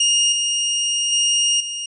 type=tone with level steps; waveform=25% pulse; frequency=2842 Hz; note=F7; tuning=30 cents sharp; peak=-10 / -14 / -11 / -21 dBFS; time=0-1.86 s; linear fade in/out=5 ms; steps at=0.32 / 1.12 / 1.6 s; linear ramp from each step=5 ms; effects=resampled to 22050 Hz

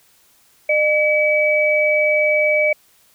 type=tone pair together; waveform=sine; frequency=606.6 / 2286 Hz; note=D#5 / D7; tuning=-44 / -47 cents; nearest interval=octave + major seventh; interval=2297 cents; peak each=-16 dBFS; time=0.69-2.73 s; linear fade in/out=5 ms; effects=white hiss -55 dBFS RMS until 3.14 s

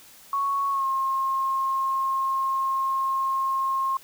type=tone with pitch glide; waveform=sine; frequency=1108.7 to 1070.9 Hz; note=C#6 to C6; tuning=0 to +40 cents; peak=-22 dBFS; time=0.33-3.97 s; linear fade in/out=2 ms; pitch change=-60 cents; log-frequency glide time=0.7-0.86 s; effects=white hiss -50 dBFS RMS until 4.03 s

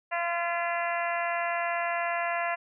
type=harmonic tone with a mistuned harmonic; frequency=343 Hz; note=F4; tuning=31 cents flat; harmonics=2 / 3 / 4 / 5 / 6 / 7 / 8; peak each=-30 / -34 / -37 / -35 / -36 / -40 / -40 dBFS; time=0.11-2.56 s; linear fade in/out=20 ms; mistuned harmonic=6; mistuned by=-20 cents; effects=none

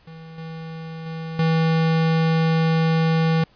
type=tone with level steps; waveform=square; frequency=162.1 Hz; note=E3; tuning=29 cents flat; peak=-38 / -32 / -29 / -17 dBFS; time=0.07-3.44 s; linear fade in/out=5 ms; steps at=0.38 / 1.06 / 1.39 s; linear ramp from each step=2 ms; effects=pink hiss -56 dBFS RMS until 3.55 s + resampled to 11025 Hz

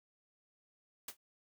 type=noise with exponential decay; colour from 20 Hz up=white; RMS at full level=-38 dBFS; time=1.08-1.17 s; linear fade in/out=5 ms; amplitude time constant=18 ms; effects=none

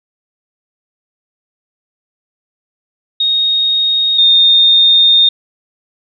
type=tone pair in turn; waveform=sine; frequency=3729 / 3661 Hz; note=A#7 / A#7; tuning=0 / -32 cents; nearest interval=unison; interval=32 cents; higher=first; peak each=-10 / -5 dBFS; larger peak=second; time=3.2-4.18 / 4.18-5.29 s; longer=second; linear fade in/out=5 ms; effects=none

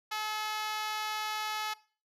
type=tone with high-pass filter; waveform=5% pulse; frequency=428.9 Hz; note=A4; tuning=44 cents flat; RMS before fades=-35 dBFS; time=0.11-1.74 s; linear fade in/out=10 ms; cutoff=970 Hz; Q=3.3; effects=noise-tail reverb RT60 0.4 s tail -20 dB re dry + low-pass 12000 Hz 12 dB/octave

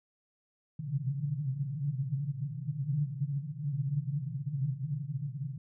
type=band-pass noise; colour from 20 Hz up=pink; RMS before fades=-34 dBFS; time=0.79-5.58 s; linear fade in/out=5 ms; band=130 to 150 Hz; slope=96 dB/octave; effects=none

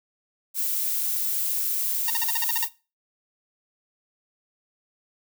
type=noise; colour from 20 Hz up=violet; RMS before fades=-26 dBFS; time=0.54-2.69 s; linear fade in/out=50 ms
type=tone bursts; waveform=10% pulse; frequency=925 Hz; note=A#5; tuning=14 cents flat; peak=-17 dBFS; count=9; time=2.08-2.645 s; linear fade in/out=2 ms; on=21 ms; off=47 ms
effects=noise-tail reverb RT60 0.3 s tail -18 dB re dry

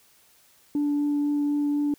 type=tone with vibrato; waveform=sine; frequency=291 Hz; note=D4; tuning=16 cents flat; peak=-20 dBFS; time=0.75-1.94 s; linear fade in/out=2 ms; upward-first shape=triangle; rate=4 Hz; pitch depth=8 cents each way; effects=tanh soft clip ceiling -19 dBFS + white hiss -59 dBFS RMS until 1.98 s

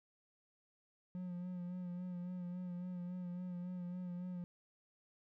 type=tone with vibrato; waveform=triangle; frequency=179 Hz; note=F3; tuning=43 cents sharp; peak=-39 dBFS; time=1.15-4.44 s; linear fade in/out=0 ms; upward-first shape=sine; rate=3.6 Hz; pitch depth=32 cents each way; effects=none

